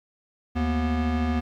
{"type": "tone pair together", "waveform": "square", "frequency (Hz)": [76.23, 242], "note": ["D#2", "B3"], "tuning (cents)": [-35, -35], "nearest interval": "octave + minor sixth", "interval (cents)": 2000, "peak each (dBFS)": [-26, -26], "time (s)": [0.55, 1.41], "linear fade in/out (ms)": 20, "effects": ["low-pass 3000 Hz 12 dB/octave", "10-bit"]}